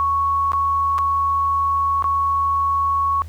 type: tone with dropouts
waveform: sine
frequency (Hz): 1108.7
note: C#6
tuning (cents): 0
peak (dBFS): -16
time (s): 0-3.22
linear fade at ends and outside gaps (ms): 0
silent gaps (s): 0.519-0.533 / 0.982-0.987 / 2.024-2.042
effects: added 81 Hz sine -31 dBFS peak until 3.28 s + pink hiss -51 dBFS RMS until 3.28 s